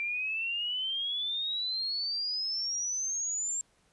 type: exponential sweep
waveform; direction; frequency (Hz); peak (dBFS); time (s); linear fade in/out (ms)
sine; up; 2349 to 7470; -30; 0-3.61; 0
effects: pink hiss -68 dBFS RMS until 3.92 s + resampled to 24000 Hz